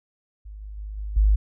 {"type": "tone with level steps", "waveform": "sine", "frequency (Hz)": 51.6, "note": "G#1", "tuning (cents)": -10, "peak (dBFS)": [-36, -34, -31, -28, -14], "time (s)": [0.45, 1.36], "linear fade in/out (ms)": 10, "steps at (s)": [0.61, 0.77, 0.97, 1.16], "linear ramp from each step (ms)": 10, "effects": []}